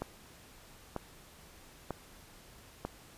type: click train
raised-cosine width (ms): 1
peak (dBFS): -21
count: 4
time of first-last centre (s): 0.02-2.85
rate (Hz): 1.06
effects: pink hiss -56 dBFS RMS until 3.17 s + resampled to 32000 Hz